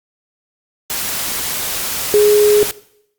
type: tone in noise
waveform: sine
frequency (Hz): 417.3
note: G#4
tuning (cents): +8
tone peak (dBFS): -7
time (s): 2.14-2.63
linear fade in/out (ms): 0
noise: white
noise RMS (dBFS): -21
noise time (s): 0.9-2.71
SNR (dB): +11
effects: noise-tail reverb RT60 0.7 s tail -19 dB re dry + Opus 48 kbps